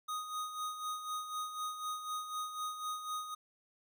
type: tone with tremolo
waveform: square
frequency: 1244.5 Hz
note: D#6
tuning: in tune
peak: -36 dBFS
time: 0.08-3.35 s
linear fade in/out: 10 ms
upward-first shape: sine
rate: 4 Hz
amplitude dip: 60%
effects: 13-bit